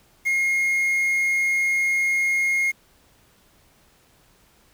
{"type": "tone with quantisation", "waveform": "triangle", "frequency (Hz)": 2145, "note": "C7", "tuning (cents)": 42, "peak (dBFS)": -17, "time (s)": [0.25, 2.72], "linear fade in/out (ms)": 20, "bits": 7, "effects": ["pink hiss -58 dBFS RMS until 4.73 s"]}